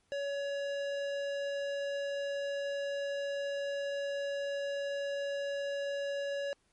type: tone with hard clipping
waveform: sine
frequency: 563 Hz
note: C#5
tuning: 27 cents sharp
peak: -35 dBFS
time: 0.12-6.53 s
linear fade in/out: 0 ms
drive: 15 dB
effects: pink hiss -73 dBFS RMS until 6.72 s + MP3 48 kbps